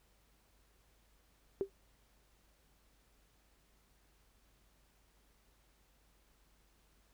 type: tone with exponential decay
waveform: sine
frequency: 392 Hz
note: G4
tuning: in tune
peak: -27 dBFS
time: 1.61-1.7 s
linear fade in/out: 0 ms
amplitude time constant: 18 ms
effects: added 50 Hz sine -70 dBFS peak until 7.13 s + pink hiss -72 dBFS RMS until 7.13 s